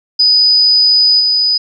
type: tone with level steps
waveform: sine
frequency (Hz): 4978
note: D#8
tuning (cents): 0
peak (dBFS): -6 / -9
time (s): 0.19-1.58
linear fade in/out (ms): 10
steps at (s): 1.19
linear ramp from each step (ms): 20
effects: none